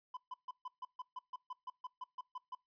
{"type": "tone bursts", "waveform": "triangle", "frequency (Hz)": 1007, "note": "B5", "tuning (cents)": 33, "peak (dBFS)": -40, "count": 15, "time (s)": [0.14, 2.55], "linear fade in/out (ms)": 5, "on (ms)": 30, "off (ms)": 140, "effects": ["noise-tail reverb RT60 0.2 s tail -22 dB re dry", "resampled to 11025 Hz"]}